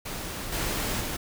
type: noise with level steps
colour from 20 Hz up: pink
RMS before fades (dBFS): -35 / -29 / -32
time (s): 0.05-1.17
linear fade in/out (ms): 10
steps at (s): 0.52 / 1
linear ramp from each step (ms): 10
effects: none